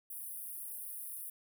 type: high-pass noise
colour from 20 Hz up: pink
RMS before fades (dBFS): -44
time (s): 0.1-1.3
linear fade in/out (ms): 5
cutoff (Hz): 9400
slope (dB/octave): 96
effects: none